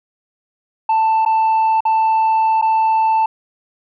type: tone with dropouts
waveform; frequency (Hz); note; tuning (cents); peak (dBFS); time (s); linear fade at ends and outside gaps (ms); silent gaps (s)
sine; 885; A5; +10; -9; 0.89-3.26; 5; 1.251-1.26 / 1.806-1.852 / 2.615-2.623
effects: tanh soft clip ceiling -11 dBFS